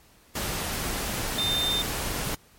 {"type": "tone in noise", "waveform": "sine", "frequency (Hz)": 3600, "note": "A7", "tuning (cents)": 39, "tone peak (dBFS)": -24, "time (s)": [1.38, 1.82], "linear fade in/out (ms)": 5, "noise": "pink", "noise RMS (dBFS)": -30, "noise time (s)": [0.35, 2.35], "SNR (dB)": 3, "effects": ["pink hiss -57 dBFS RMS until 2.58 s", "MP3 64 kbps"]}